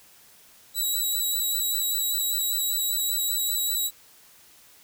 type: tone with vibrato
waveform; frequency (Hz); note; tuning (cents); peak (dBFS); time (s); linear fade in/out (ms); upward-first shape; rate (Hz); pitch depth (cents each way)
5% pulse; 3904; B7; -21; -17; 0.74-3.91; 50; sine; 5.1; 24
effects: white hiss -54 dBFS RMS until 4.83 s